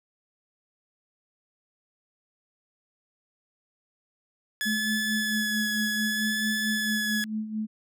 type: tone with vibrato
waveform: sawtooth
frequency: 1707 Hz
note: G#6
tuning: 47 cents sharp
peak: -23 dBFS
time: 4.61-7.24 s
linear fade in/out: 0 ms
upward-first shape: sine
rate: 0.65 Hz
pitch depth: 19 cents each way
type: tone with tremolo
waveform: sine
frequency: 216.4 Hz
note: A3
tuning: 29 cents flat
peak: -26 dBFS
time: 4.65-7.67 s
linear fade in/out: 20 ms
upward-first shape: sine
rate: 4.5 Hz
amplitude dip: 65%
effects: none